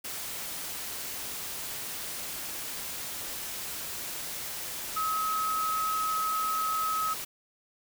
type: tone in noise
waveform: sine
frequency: 1279 Hz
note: D#6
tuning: 47 cents sharp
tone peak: -27 dBFS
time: 4.96-7.14 s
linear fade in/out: 10 ms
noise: white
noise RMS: -37 dBFS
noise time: 0.04-7.25 s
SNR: +7 dB
effects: none